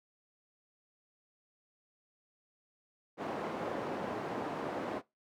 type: band-pass noise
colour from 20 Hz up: white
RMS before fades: -38 dBFS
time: 3.17-5.02 s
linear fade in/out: 50 ms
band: 200 to 700 Hz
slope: 12 dB/octave
effects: noise-tail reverb RT60 0.2 s tail -20 dB re dry